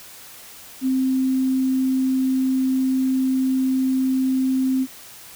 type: tone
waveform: sine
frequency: 261.6 Hz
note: C4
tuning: in tune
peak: -17 dBFS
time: 0.81-4.87 s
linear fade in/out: 50 ms
effects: white hiss -42 dBFS RMS until 5.35 s